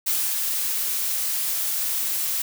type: noise with ADSR envelope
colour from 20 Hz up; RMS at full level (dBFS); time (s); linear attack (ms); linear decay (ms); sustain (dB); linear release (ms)
blue; -22; 0.06-2.42; 14; 220; -3; 4
effects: none